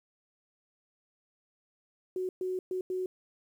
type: tone bursts at uneven times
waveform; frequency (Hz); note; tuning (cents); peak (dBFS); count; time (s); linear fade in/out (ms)
sine; 370; F#4; 0; -30; 4; 2.16-2.29 / 2.41-2.59 / 2.71-2.81 / 2.9-3.06; 2
effects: 10-bit